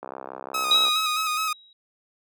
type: click train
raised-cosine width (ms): 1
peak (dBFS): -19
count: 57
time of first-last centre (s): 0.03-0.882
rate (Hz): 65.7
type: tone with vibrato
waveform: sawtooth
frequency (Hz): 1259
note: D#6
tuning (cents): +20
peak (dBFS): -20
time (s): 0.54-1.53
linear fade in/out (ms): 5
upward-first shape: square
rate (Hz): 4.8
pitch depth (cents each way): 32
type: tone with exponential decay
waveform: sine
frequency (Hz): 3836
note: A#7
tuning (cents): +49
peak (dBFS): -14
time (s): 0.71-1.73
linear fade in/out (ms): 2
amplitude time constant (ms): 220
effects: high-pass 400 Hz 12 dB/octave